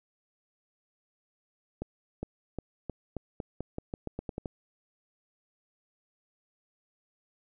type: accelerating click train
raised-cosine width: 2 ms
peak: -21 dBFS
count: 14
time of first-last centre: 1.82-4.458 s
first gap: 410 ms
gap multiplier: 0.87
effects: none